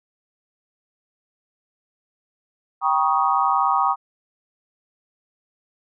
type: chord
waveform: sine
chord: Eb dominant seventh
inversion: first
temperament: equal with one note detuned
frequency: 784 / 954.1 / 1108.7 / 1244.5 Hz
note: G5 / Bb5 / Db6 / Eb6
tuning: 0 / +40 / 0 / 0 cents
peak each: -22 dBFS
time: 2.81-3.96 s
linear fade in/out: 50 ms
effects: none